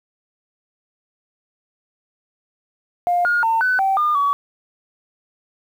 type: tone with pitch steps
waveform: sine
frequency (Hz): 705 / 1428 / 904 / 1504 / 774 / 1210 / 1133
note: F5 / F6 / A5 / F#6 / G5 / D#6 / C#6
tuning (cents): +16 / +38 / +47 / +28 / -22 / -49 / +37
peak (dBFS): -14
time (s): 3.07-4.33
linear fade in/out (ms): 0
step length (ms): 180
effects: tanh soft clip ceiling -10 dBFS + 8-bit